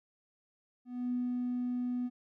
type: tone with ADSR envelope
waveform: triangle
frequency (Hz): 246.9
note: B3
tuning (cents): 0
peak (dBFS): -26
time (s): 0.85-2.1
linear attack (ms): 280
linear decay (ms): 170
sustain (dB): -2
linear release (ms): 46
effects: tanh soft clip ceiling -28 dBFS